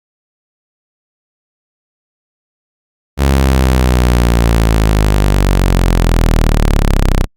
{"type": "linear sweep", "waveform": "sawtooth", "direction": "down", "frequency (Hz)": [69.3, 30.87], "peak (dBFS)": -4, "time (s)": [3.17, 7.27], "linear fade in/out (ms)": 50, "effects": ["Opus 48 kbps"]}